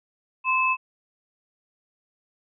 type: tone pair together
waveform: sine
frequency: 1034 / 2606 Hz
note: C6 / E7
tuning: -21 / -20 cents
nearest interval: octave + major third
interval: 1601 cents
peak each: -22 dBFS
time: 0.44-0.77 s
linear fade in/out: 50 ms
effects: none